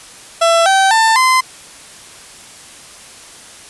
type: tone with pitch steps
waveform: 30% pulse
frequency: 669 / 772.9 / 893 / 1031.7 Hz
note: E5 / G5 / A5 / C6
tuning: +25 / -25 / +25 / -25 cents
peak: -6 dBFS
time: 0.41-1.41 s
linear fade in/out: 10 ms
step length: 250 ms
effects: white hiss -37 dBFS RMS until 3.69 s + resampled to 24000 Hz

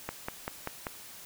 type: click train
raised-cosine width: 0.5 ms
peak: -18 dBFS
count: 5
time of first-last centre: 0.09-0.868 s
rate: 5.14 Hz
effects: white hiss -48 dBFS RMS until 1.25 s

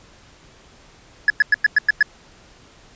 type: tone bursts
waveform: triangle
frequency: 1701 Hz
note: G#6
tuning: 41 cents sharp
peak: -8 dBFS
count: 7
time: 1.28-2.027 s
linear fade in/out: 2 ms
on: 21 ms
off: 100 ms
effects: pink hiss -49 dBFS RMS until 2.95 s + resampled to 16000 Hz

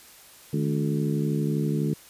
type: harmonic tone with a mistuned harmonic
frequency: 72.2 Hz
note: D2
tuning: 29 cents flat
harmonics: 2 / 3 / 4 / 5 / 6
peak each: -25 / -29 / -31 / -33 / -35 dBFS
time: 0.53-1.94 s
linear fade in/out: 5 ms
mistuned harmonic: 2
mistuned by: +100 cents
effects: white hiss -50 dBFS RMS until 2.09 s + resampled to 32000 Hz

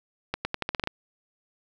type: accelerating click train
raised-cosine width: 0.3 ms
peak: -11 dBFS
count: 9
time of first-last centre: 0.34-0.874 s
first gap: 110 ms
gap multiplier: 0.85
effects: none

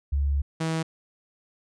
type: tone pair in turn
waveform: sine / sawtooth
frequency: 70.5 / 161.5 Hz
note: C#2 / E3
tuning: +30 / -35 cents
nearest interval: octave + major second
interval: 1435 cents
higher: second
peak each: -21 dBFS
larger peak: neither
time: 0.12-0.42 / 0.6-0.83 s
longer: first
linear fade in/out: 10 ms
effects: resampled to 22050 Hz

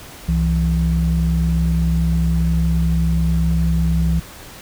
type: tone pair together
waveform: sine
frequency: 65.53 / 165.7 Hz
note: C2 / E3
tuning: +3 / +9 cents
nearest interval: octave + major third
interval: 1606 cents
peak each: -16 dBFS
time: 0.28-4.2 s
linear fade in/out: 10 ms
effects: tanh soft clip ceiling -7 dBFS + pink hiss -38 dBFS RMS until 4.61 s

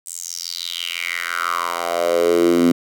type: tone with high-pass filter sweep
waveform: 10% pulse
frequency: 86 Hz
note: F2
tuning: 26 cents flat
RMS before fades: -20 dBFS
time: 0.06-2.72 s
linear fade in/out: 5 ms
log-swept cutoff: 8400 to 240 Hz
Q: 4.9
effects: none

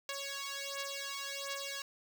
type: beating tone pair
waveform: 5% pulse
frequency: 554.4 / 555.8 Hz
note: C#5 / C#5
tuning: 0 / +4 cents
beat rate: 1.4 Hz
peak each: -30 dBFS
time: 0.09-1.82 s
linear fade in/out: 2 ms
effects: none

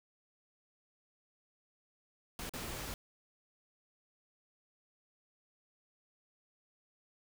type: noise with dropouts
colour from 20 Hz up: pink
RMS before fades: -42 dBFS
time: 2.39-2.94 s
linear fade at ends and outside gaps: 1 ms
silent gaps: 2.494-2.536 s
effects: none

